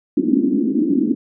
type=band-pass noise; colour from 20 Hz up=pink; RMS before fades=-17 dBFS; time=0.17-1.15 s; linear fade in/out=5 ms; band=230 to 320 Hz; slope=48 dB/octave; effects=none